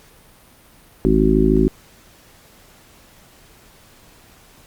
harmonic tone, 53.3 Hz, G#1, 46 cents sharp, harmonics 1 / 3 / 4 / 5 / 6 / 7, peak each -19 / -21 / -20 / -18 / -21 / -17 dBFS, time 1.05-1.68 s, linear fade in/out 0 ms, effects pink hiss -49 dBFS RMS until 4.66 s + Opus 48 kbps

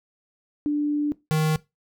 sine / square tone pair in turn, 294.5 / 156.01 Hz, D4 / D#3, +5 / +5 cents, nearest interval major seventh, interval 1100 cents, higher first, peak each -20 dBFS, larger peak neither, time 0.66-1.12 / 1.31-1.56 s, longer first, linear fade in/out 0 ms, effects noise-tail reverb RT60 0.2 s tail -19 dB re dry

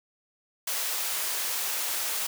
white high-pass noise, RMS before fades -30 dBFS, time 0.67-2.27 s, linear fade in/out 5 ms, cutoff 530 Hz, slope 12 dB/octave, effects none

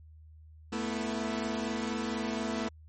sawtooth chord, A suspended second, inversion none, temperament equal with one note detuned, 220 / 244.2 / 329.6 Hz, A3 / B3 / E4, 0 / -19 / 0 cents, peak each -30 / -32 / -35 dBFS, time 0.72-2.69 s, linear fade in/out 10 ms, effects added 78 Hz sine -50 dBFS peak until 2.88 s + MP3 32 kbps

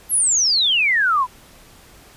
sine exponential sweep, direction down, 11810 to 964 Hz, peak -14 dBFS, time 0.09-1.27 s, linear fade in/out 50 ms, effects pink hiss -47 dBFS RMS until 2.16 s + resampled to 32000 Hz

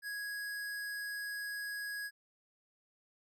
square tone, 1661.2 Hz, G#6, in tune, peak -39 dBFS, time 0.02-2.11 s, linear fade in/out 50 ms, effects none

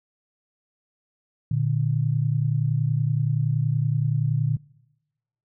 sine tone pair together, 117.5 / 148.13 Hz, A#2 / D3, +14 / +15 cents, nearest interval major third, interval 401 cents, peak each -23 dBFS, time 1.51-4.57 s, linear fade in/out 5 ms, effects noise-tail reverb RT60 1.0 s tail -24 dB re dry

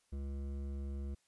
sine tone with hard clipping, 69.3 Hz, C#2, in tune, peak -40 dBFS, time 0.12-1.15 s, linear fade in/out 10 ms, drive 12 dB, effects white hiss -75 dBFS RMS until 1.27 s + resampled to 24000 Hz

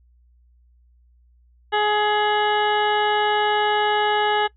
harmonic tone, 420 Hz, G#4, 19 cents sharp, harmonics 1 / 2 / 3 / 4 / 5 / 7 / 8 / 9, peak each -23 / -20 / -29 / -25 / -32 / -29 / -36 / -38 dBFS, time 1.72-4.48 s, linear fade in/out 20 ms, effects noise-tail reverb RT60 0.1 s tail -21 dB re dry + added 60 Hz sine -53 dBFS peak until 4.56 s

